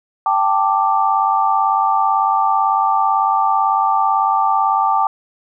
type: chord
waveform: sine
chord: G suspended second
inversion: none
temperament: just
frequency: 784 / 882 / 1176 Hz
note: G5 / A5 / D6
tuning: 0 / +4 / +2 cents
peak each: -17 dBFS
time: 0.26-5.07 s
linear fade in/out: 2 ms
effects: none